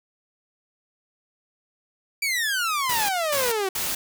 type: exponential sweep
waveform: sawtooth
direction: down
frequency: 2349 to 370 Hz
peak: -19 dBFS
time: 2.22-3.69 s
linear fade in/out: 5 ms
type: noise bursts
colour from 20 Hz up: white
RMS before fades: -27 dBFS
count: 3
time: 2.89-3.95 s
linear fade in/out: 5 ms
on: 200 ms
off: 230 ms
effects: none